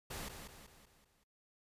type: noise with echo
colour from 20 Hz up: pink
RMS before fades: -44 dBFS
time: 0.1-0.29 s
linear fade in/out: 10 ms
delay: 190 ms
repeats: 5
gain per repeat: -6 dB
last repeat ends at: 1.24 s
effects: noise-tail reverb RT60 0.1 s tail -22 dB re dry + resampled to 32000 Hz